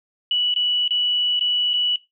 sine tone with dropouts, 2949 Hz, F#7, 6 cents flat, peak -17 dBFS, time 0.31-1.96 s, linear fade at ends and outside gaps 2 ms, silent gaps 0.54-0.561 / 0.879-0.907 / 1.394-1.409 / 1.734-1.738 s, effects noise-tail reverb RT60 0.2 s tail -17 dB re dry

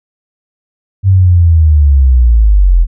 sine linear sweep, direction down, 98 to 40.04 Hz, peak -3 dBFS, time 1.03-2.87 s, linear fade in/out 50 ms, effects none

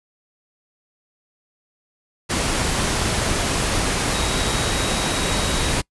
sine tone in noise, 3815 Hz, A#7, 39 cents sharp, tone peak -31 dBFS, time 4.13-5.74 s, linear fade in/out 20 ms, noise pink, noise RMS -21 dBFS, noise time 2.29-5.82 s, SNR -13 dB, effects noise-tail reverb RT60 0.1 s tail -25 dB re dry + resampled to 24000 Hz

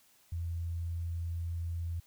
sine tone, 84.5 Hz, E2, 43 cents sharp, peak -33 dBFS, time 0.32-2 s, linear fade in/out 5 ms, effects white hiss -65 dBFS RMS until 2.06 s

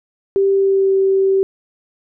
sine tone with pitch glide, 392 to 386.4 Hz, G4 to G4, 0 to -25 cents, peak -11 dBFS, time 0.36-1.43 s, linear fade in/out 0 ms, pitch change -25 cents, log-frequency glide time 0.51-0.94 s, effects none

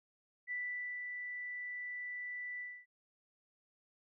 sine tone with ADSR envelope, 1975.5 Hz, B6, in tune, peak -36 dBFS, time 0.47-2.86 s, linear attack 44 ms, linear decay 490 ms, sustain -4 dB, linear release 260 ms, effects none

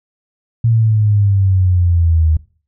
sine exponential sweep, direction down, 116.54 to 77.6 Hz, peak -9 dBFS, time 0.64-2.37 s, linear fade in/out 5 ms, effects noise-tail reverb RT60 0.4 s tail -20 dB re dry

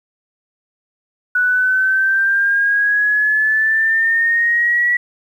sine exponential sweep, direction up, 1474 to 1944 Hz, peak -12 dBFS, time 1.35-4.97 s, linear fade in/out 5 ms, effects 8-bit

